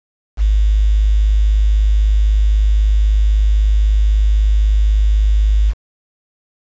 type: tone with quantisation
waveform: sine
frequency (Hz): 51.91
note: G#1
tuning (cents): 0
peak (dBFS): -9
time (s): 0.37-5.74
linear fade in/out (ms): 50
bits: 6
effects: resampled to 16000 Hz